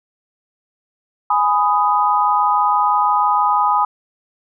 sine chord, G# minor, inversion none, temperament just, 830.6 / 996.7 / 1245.9 Hz, G#5 / B5 / D#6, 0 / +16 / +2 cents, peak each -17 dBFS, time 1.3-3.85 s, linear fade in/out 5 ms, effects none

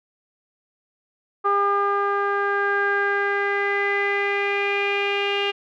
sawtooth tone with low-pass filter sweep, 402.2 Hz, G4, 44 cents sharp, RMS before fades -22 dBFS, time 1.44-5.52 s, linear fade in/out 20 ms, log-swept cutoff 1200 to 2800 Hz, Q 6.2, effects none

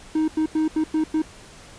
triangle tone bursts at uneven times, 313.2 Hz, D#4, 11 cents sharp, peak -16 dBFS, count 6, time 0.15-0.28 / 0.37-0.46 / 0.55-0.68 / 0.76-0.84 / 0.94-1.04 / 1.14-1.22 s, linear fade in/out 5 ms, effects pink hiss -45 dBFS RMS until 1.78 s + resampled to 22050 Hz

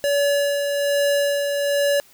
square tone with tremolo, 570 Hz, C#5, 48 cents sharp, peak -17 dBFS, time 0.04-2 s, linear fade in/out 0 ms, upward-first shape sine, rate 1.2 Hz, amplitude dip 40%, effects white hiss -52 dBFS RMS until 2.13 s

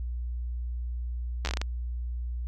slowing click train, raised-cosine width 0.2 ms, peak -13 dBFS, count 8, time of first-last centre 1.45-1.615 s, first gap 10 ms, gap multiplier 1.28, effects added 60 Hz sine -30 dBFS peak until 2.47 s

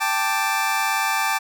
25% pulse chord, G suspended second, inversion none, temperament just, 784 / 882 / 1176 Hz, G5 / A5 / D6, 0 / +4 / +2 cents, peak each -22 / -20 / -21 dBFS, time 0-1.39 s, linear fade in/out 20 ms, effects none

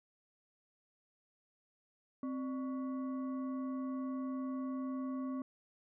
sine tone with frequency modulation, 261.6 Hz, C4, in tune, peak -36 dBFS, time 2.23-5.42 s, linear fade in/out 2 ms, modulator 858 Hz, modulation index 0.43, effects none

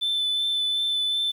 sine tone with vibrato, 3520 Hz, A7, in tune, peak -20 dBFS, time 0.01-1.32 s, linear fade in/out 20 ms, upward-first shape triangle, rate 2.7 Hz, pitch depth 15 cents each way, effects tanh soft clip ceiling -20 dBFS + 9-bit

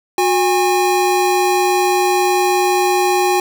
square tone pair together, 363.4 / 815 Hz, F#4 / G#5, -31 / -33 cents, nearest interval octave + major second, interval 1398 cents, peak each -16 dBFS, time 0.18-3.4 s, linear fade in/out 2 ms, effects none

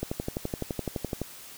click train, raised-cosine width 2 ms, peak -16 dBFS, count 15, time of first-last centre 0.03-1.216 s, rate 11.8 Hz, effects white hiss -46 dBFS RMS until 1.57 s

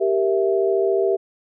sine chord, E diminished, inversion first, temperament equal, 392 / 466.2 / 659.3 Hz, G4 / Bb4 / E5, 0 / 0 / 0 cents, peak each -18 / -23 / -23 dBFS, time 0-1.17 s, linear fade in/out 20 ms, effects none

